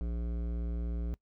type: tone with hard clipping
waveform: sine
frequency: 58.27 Hz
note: A#1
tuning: in tune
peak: -34 dBFS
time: 0.01-1.14 s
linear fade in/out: 0 ms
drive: 14 dB
effects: noise-tail reverb RT60 0.1 s tail -22 dB re dry